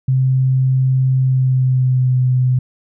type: tone with pitch glide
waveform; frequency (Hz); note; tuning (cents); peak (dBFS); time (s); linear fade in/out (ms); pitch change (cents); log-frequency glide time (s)
sine; 130.81 to 127.31; C3 to C3; 0 to -47; -11; 0.08-2.59; 5; -47; 1.19-2.18
effects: none